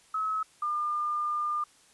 sine tone pair in turn, 1286 / 1204 Hz, E6 / D6, -43 / +43 cents, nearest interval minor second, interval 114 cents, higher first, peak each -27 dBFS, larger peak neither, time 0.14-0.43 / 0.62-1.64 s, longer second, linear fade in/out 5 ms, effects white hiss -60 dBFS RMS until 1.93 s + resampled to 24000 Hz

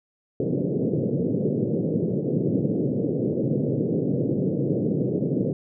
pink band-pass noise, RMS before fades -24 dBFS, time 0.4-5.53 s, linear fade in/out 2 ms, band 120 to 510 Hz, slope 48 dB/octave, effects none

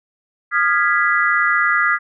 sine chord, F half-diminished seventh, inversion third, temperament equal with one note detuned, 1225.2 / 1396.9 / 1661.2 / 1975.5 Hz, Eb6 / F6 / Ab6 / Cb7, -27 / 0 / 0 / 0 cents, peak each -19 dBFS, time 0.51-1.99 s, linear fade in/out 50 ms, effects none

